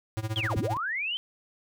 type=tone with tremolo; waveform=square; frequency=109.5 Hz; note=A2; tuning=8 cents flat; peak=-27 dBFS; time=0.17-0.77 s; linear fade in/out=0 ms; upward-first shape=sine; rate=15 Hz; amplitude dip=90%
type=linear two-way sweep; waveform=sine; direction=down then up; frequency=3382 to 46.25 to 3147 Hz; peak=-28 dBFS; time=0.36-1.17 s; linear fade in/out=0 ms; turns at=0.57 s
effects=none